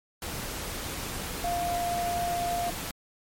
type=tone in noise; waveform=sine; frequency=698.5 Hz; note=F5; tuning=in tune; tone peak=-27 dBFS; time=1.44-2.7 s; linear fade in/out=2 ms; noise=pink; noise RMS=-35 dBFS; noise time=0.22-2.91 s; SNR=+5 dB; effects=MP3 64 kbps